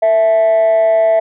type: tone with frequency modulation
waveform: sine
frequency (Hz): 659.3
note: E5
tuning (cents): 0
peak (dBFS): -6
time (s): 0.02-1.2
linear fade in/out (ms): 10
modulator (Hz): 205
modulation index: 0.26
effects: tanh soft clip ceiling -7 dBFS